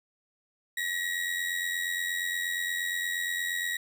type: tone with amplitude modulation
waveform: 35% pulse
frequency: 1907 Hz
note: A#6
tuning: 39 cents sharp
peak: -25 dBFS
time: 0.77-3.77 s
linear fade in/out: 5 ms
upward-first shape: sine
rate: 88.5 Hz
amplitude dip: 55%
effects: 11-bit